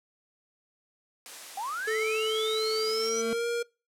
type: high-pass noise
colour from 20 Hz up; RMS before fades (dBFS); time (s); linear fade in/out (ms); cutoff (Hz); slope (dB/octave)
white; -43; 1.26-3.09; 0; 390; 12
type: linear sweep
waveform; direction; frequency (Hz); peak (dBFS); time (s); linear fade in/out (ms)
sine; up; 746 to 6000; -31; 1.57-3.22; 5
type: tone with pitch glide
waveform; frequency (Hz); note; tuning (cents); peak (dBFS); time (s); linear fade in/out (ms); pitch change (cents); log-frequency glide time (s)
square; 437.5 to 471.6; A4 to A#4; -10 to +20; -28; 1.87-3.63; 10; +130; 2.88-3.47
type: tone with exponential growth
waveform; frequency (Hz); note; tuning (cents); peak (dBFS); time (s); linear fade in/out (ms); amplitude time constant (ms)
square; 225.2; A3; +40; -31; 2.64-3.33; 0; 150
effects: noise-tail reverb RT60 0.3 s tail -25 dB re dry + low-pass 11000 Hz 12 dB/octave